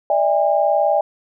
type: tone cluster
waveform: sine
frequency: 588 / 648 / 810 Hz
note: D5 / E5 / G#5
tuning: +2 / -30 / -43 cents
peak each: -18 dBFS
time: 0.1-1.01 s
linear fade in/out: 2 ms
effects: none